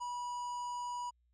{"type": "harmonic tone", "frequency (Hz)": 974, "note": "B5", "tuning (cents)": -24, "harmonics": [1, 3, 5, 7, 9], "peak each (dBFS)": [-37, -56, -58, -55, -64], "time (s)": [0, 1.11], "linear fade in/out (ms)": 20, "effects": ["added 60 Hz sine -70 dBFS peak until 1.33 s"]}